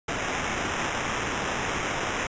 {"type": "noise with sample-and-hold", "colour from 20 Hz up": "white", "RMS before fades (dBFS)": -29, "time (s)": [0.08, 2.27], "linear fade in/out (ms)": 5, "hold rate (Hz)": 4410, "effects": ["resampled to 16000 Hz"]}